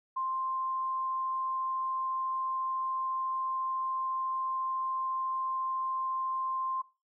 sine tone, 1049 Hz, C6, 4 cents sharp, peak -30 dBFS, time 0.16-6.82 s, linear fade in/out 10 ms, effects noise-tail reverb RT60 0.3 s tail -18 dB re dry

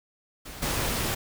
pink noise with level steps, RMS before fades -41 / -28 dBFS, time 0.45-1.15 s, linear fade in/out 10 ms, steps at 0.62 s, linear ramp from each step 5 ms, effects none

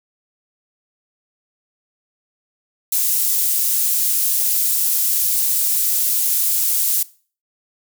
pink high-pass noise, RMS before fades -18 dBFS, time 2.92-7.03 s, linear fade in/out 5 ms, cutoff 11000 Hz, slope 12 dB/octave, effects noise-tail reverb RT60 0.4 s tail -20 dB re dry

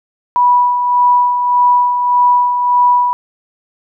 sine tone with tremolo, 980 Hz, B5, 14 cents flat, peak -6 dBFS, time 0.36-3.13 s, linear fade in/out 0 ms, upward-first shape sine, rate 1.7 Hz, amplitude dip 50%, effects none

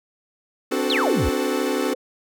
45% pulse chord, D dominant seventh, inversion third, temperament equal with one note detuned, 261.6 / 293.7 / 370 / 437.2 Hz, C4 / D4 / F#4 / A4, 0 / 0 / 0 / -11 cents, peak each -27 dBFS, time 0.71-1.94 s, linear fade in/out 10 ms
sine tone with tremolo, 509 Hz, C5, 48 cents flat, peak -26 dBFS, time 0.72-1.95 s, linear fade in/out 5 ms, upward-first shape triangle, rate 15 Hz, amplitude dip 45%
sine exponential sweep, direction down, 4400 to 53.4 Hz, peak -20 dBFS, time 0.9-1.29 s, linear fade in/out 0 ms
effects none

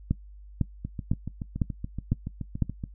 two click trains, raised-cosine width 5 ms, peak -20 / -11 dBFS, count 15 / 6, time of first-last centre 0.85-2.839 / 0.11-2.623 s, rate 7.04 / 1.99 Hz, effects noise-tail reverb RT60 0.1 s tail -19 dB re dry + added 50 Hz sine -44 dBFS peak until 2.94 s

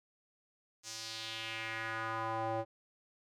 square tone with band-pass filter sweep, 112.2 Hz, A2, 34 cents sharp, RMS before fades -39 dBFS, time 0.83-2.65 s, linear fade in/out 50 ms, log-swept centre 6400 to 620 Hz, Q 2.4, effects none

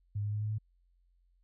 sine tone with pitch steps, 102.7 / 103.95 / 105.22 / 106.51 / 107.81 Hz, G#2 / G#2 / G#2 / G#2 / A2, -19 / +2 / +23 / +44 / -35 cents, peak -31 dBFS, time 0.15-0.585 s, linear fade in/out 10 ms, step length 87 ms, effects added 44 Hz sine -66 dBFS peak until 1.43 s

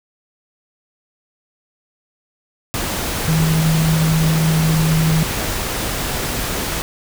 sine tone in noise, 159.4 Hz, D#3, 42 cents sharp, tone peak -13 dBFS, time 3.28-5.23 s, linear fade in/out 0 ms, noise pink, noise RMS -22 dBFS, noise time 2.74-6.82 s, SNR +6 dB, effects none

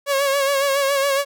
sawtooth tone with vibrato, 554.4 Hz, C#5, in tune, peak -13 dBFS, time 0.06-1.25 s, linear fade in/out 50 ms, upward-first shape sine, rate 7.2 Hz, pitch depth 46 cents each way, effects none

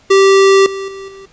square tone with level steps, 389.7 Hz, G4, 10 cents flat, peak -6 / -21 / -27 / -33 dBFS, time 0.1-1.26 s, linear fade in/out 10 ms, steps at 0.66 / 0.88 / 1.08 s, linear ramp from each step 2 ms, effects pink hiss -48 dBFS RMS until 1.32 s + resampled to 16000 Hz

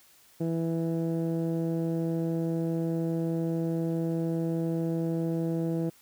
15% pulse tone with low-pass filter, 164.81 Hz, E3, in tune, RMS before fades -29 dBFS, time 0.4-5.9 s, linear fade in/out 10 ms, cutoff 420 Hz, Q 0.8, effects white hiss -59 dBFS RMS until 6.01 s

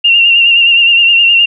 sine tone with vibrato, 2774 Hz, F7, 12 cents flat, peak -4 dBFS, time 0.04-1.46 s, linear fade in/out 10 ms, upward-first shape sine, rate 9.6 Hz, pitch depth 41 cents each way, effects none

